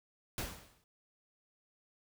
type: noise with exponential decay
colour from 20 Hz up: pink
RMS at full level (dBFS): -36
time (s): 0.38-0.84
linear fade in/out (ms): 1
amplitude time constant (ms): 100
effects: none